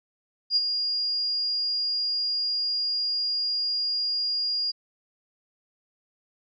sine tone with ADSR envelope, 4838 Hz, D#8, 49 cents flat, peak -17 dBFS, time 0.5-4.72 s, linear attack 63 ms, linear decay 32 ms, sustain -7 dB, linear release 20 ms, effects none

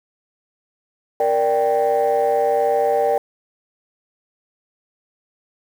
sine chord, G minor, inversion first, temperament equal, 466.2 / 587.3 / 784 Hz, Bb4 / D5 / G5, 0 / 0 / 0 cents, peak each -18 dBFS, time 1.2-3.18 s, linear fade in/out 2 ms, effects tanh soft clip ceiling -10 dBFS + 7-bit

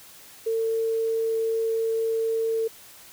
sine tone, 450.4 Hz, A4, 40 cents sharp, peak -22 dBFS, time 0.46-2.68 s, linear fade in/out 10 ms, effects white hiss -48 dBFS RMS until 3.12 s

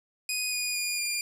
15% pulse tone with pitch steps, 2489 / 2460 / 2432 / 2404 Hz, D#7 / D#7 / D#7 / D7, 0 / -20 / -40 / +40 cents, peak -21 dBFS, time 0.29-1.21 s, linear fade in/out 2 ms, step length 230 ms, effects none

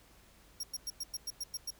sawtooth tone bursts, 5588 Hz, F8, in tune, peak -33 dBFS, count 9, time 0.6-1.706 s, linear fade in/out 5 ms, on 34 ms, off 100 ms, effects added 50 Hz sine -64 dBFS peak until 1.79 s + pink hiss -62 dBFS RMS until 1.79 s

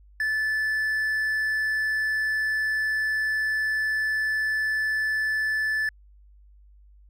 triangle tone, 1744 Hz, A6, 16 cents flat, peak -21 dBFS, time 0.2-5.89 s, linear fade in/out 2 ms, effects added 50 Hz sine -50 dBFS peak until 7.09 s

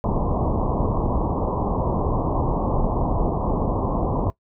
pink low-pass noise, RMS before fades -22 dBFS, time 0.04-4.3 s, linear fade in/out 0 ms, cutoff 1100 Hz, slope 96 dB/octave, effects noise-tail reverb RT60 0.1 s tail -19 dB re dry

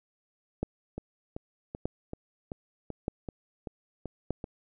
two click trains, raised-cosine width 2 ms, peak -16 / -23 dBFS, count 4 / 10, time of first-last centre 0.63-4.306 / 0.98-4.442 s, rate 0.816 / 2.6 Hz, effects none

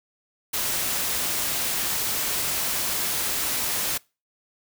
white noise, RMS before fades -26 dBFS, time 0.53-3.98 s, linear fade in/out 10 ms, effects noise-tail reverb RT60 0.3 s tail -25 dB re dry

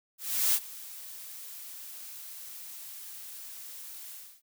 blue noise with ADSR envelope, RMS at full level -24 dBFS, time 0.18-4.42 s, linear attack 360 ms, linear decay 53 ms, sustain -20 dB, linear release 290 ms, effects none

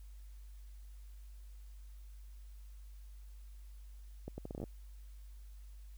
accelerating click train, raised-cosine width 2 ms, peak -29 dBFS, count 10, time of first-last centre 4.28-4.639 s, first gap 100 ms, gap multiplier 0.74, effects added 50 Hz sine -49 dBFS peak until 5.97 s + white hiss -70 dBFS RMS until 5.97 s

